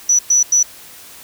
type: tone bursts at uneven times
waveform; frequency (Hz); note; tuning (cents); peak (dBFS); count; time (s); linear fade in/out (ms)
sine; 5920; F#8; 0; -9; 3; 0.09-0.19 / 0.3-0.43 / 0.52-0.63; 5
effects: white hiss -39 dBFS RMS until 1.23 s